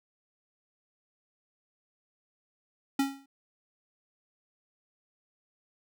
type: tone with exponential decay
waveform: square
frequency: 274.3 Hz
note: C#4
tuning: 18 cents flat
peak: -22 dBFS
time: 2.99-3.26 s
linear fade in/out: 5 ms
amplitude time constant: 58 ms
effects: none